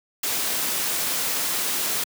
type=noise; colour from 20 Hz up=white; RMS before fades=-25 dBFS; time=0.23-2.04 s; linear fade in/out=5 ms; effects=high-pass 150 Hz 12 dB/octave